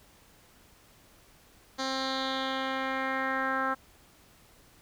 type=tone with low-pass filter sweep; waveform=10% pulse; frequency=265.1 Hz; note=C4; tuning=23 cents sharp; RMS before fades=-31 dBFS; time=1.78-3.75 s; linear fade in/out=20 ms; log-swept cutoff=5200 to 1400 Hz; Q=3.1; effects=pink hiss -59 dBFS RMS until 4.81 s